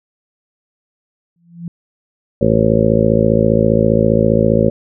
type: tone with exponential growth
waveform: sine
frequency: 170.6 Hz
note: F3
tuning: 40 cents flat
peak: -20 dBFS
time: 1.36-1.68 s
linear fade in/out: 2 ms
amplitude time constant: 68 ms
type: harmonic tone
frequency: 55 Hz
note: A1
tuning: in tune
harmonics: 1 / 2 / 3 / 4 / 5 / 6 / 7 / 8 / 9 / 10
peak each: -25 / -18 / -18 / -16 / -23 / -23 / -19 / -23 / -17 / -17 dBFS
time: 2.41-4.7 s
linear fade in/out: 5 ms
effects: none